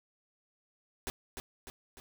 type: noise with echo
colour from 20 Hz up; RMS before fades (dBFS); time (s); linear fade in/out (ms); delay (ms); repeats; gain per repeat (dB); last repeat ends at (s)
pink; -37; 1.07-1.1; 0; 300; 3; -5; 2
effects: none